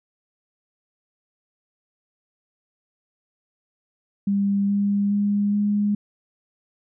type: tone with pitch steps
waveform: sine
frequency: 199.7 / 201.8 / 203.9 / 206 Hz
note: G3 / G#3 / G#3 / G#3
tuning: +32 / -49 / -32 / -14 cents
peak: -18 dBFS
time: 4.27-5.95 s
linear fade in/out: 5 ms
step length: 420 ms
effects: none